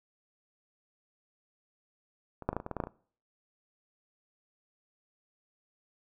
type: clicks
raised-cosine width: 1 ms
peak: -28 / -13 / -21 / -17 / -26 / -23 / -21 / -20 / -16 / -20 / -27 dBFS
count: 11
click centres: 2.423 / 2.49 / 2.53 / 2.566 / 2.601 / 2.664 / 2.713 / 2.767 / 2.802 / 2.838 / 2.871 s
effects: noise-tail reverb RT60 0.5 s tail -22 dB re dry